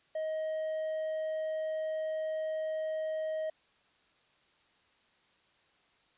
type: tone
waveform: triangle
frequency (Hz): 629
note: D#5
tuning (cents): +19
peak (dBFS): -30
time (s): 0.15-3.5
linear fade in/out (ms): 5
effects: white hiss -68 dBFS RMS until 6.17 s + resampled to 8000 Hz